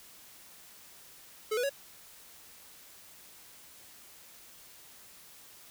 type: tone with pitch steps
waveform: square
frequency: 432 / 490.5 / 557 Hz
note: A4 / B4 / C#5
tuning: -32 / -12 / +8 cents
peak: -29 dBFS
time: 1.51-1.696 s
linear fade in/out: 10 ms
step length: 62 ms
effects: white hiss -54 dBFS RMS until 5.7 s